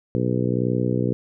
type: harmonic tone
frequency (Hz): 61.7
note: B1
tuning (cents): -1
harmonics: 2 / 3 / 4 / 5 / 6 / 7 / 8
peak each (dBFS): -24 / -26 / -27 / -28 / -29 / -29 / -30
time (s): 0.15-1.13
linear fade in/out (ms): 0
effects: none